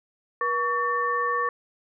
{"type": "tone cluster", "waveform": "sine", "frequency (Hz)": [481.8, 1129, 1794], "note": ["B4", "C#6", "A6"], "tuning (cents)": [-43, 31, 33], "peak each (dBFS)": [-30, -24, -29], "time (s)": [0.41, 1.49], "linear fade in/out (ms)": 2, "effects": []}